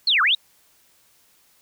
sine linear two-way sweep, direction down then up, 4435 to 1095 to 3898 Hz, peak -15 dBFS, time 0.07-0.35 s, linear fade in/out 5 ms, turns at 0.22 s, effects white hiss -59 dBFS RMS until 1.61 s

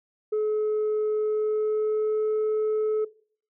sine tone with pitch glide, 427.6 to 431.1 Hz, A4 to A4, -49 to -35 cents, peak -20 dBFS, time 0.32-3.05 s, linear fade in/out 10 ms, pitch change +14 cents, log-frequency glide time 1.15-2.31 s, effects noise-tail reverb RT60 0.5 s tail -20 dB re dry + tanh soft clip ceiling -21 dBFS

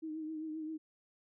sine tone with vibrato, 313.6 Hz, D#4, 14 cents sharp, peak -38 dBFS, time 0.02-0.78 s, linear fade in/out 20 ms, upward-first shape triangle, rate 7.6 Hz, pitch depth 48 cents each way, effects none

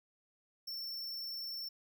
square tone, 5410 Hz, E8, 44 cents sharp, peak -40 dBFS, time 0.67-1.69 s, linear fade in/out 10 ms, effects none

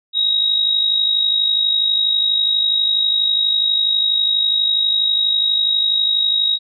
sine tone with amplitude modulation, 3799 Hz, A#7, 32 cents sharp, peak -11 dBFS, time 0.13-6.59 s, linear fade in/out 50 ms, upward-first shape sine, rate 52.2 Hz, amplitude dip 55%, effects none

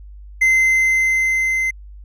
triangle tone with level ramp, 2068 Hz, C7, 21 cents flat, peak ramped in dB -9 to -15 dBFS, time 0.41-1.71 s, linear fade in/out 10 ms, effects added 50 Hz sine -35 dBFS peak until 2.04 s

